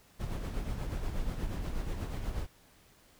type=noise with tremolo; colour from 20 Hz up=brown; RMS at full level=-33 dBFS; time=0.19-2.47 s; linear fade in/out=20 ms; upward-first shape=sine; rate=8.3 Hz; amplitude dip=45%; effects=pink hiss -62 dBFS RMS until 3.19 s